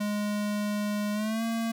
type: tone with pitch glide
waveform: square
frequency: 207.7 to 227.8 Hz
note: G#3 to A#3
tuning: 0 to -40 cents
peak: -28 dBFS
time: 0-1.72 s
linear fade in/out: 10 ms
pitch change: +160 cents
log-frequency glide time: 1.13-1.43 s
effects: none